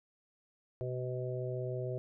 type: harmonic tone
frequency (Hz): 126.3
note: B2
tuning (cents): +39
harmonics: 1 / 3 / 4 / 5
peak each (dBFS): -37 / -40 / -42 / -43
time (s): 0.81-1.98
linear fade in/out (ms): 0
effects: none